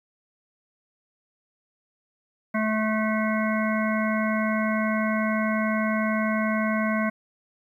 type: harmonic tone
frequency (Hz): 217.2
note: A3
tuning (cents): -22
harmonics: 1 / 3 / 5 / 7 / 9 / 10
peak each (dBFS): -24 / -29 / -31 / -32 / -34 / -34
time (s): 2.54-7.1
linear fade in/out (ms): 10
effects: 10-bit